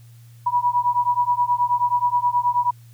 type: beating tone pair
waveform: sine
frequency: 969 / 978.4 Hz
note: B5 / B5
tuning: -33 / -16 cents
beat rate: 9.4 Hz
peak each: -20 dBFS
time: 0.46-2.71 s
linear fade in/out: 10 ms
effects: added 117 Hz sine -43 dBFS peak until 2.93 s + white hiss -58 dBFS RMS until 2.93 s